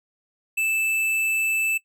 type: tone with hard clipping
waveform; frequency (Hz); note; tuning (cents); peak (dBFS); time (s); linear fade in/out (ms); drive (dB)
triangle; 2636; E7; -1; -22; 0.57-1.78; 10; 16
effects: noise-tail reverb RT60 0.1 s tail -19 dB re dry